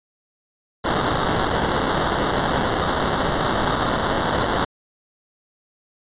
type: noise with sample-and-hold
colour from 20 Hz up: white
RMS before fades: -21 dBFS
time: 0.84-4.65 s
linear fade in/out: 10 ms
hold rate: 2450 Hz
effects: resampled to 8000 Hz